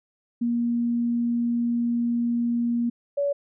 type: tone pair in turn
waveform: sine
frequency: 236.8 / 568.3 Hz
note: A#3 / C#5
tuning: +27 / +43 cents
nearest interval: octave + minor third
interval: 1516 cents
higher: second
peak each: -21 dBFS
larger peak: neither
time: 0.41-2.9 / 3.17-3.33 s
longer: first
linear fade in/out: 10 ms
effects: none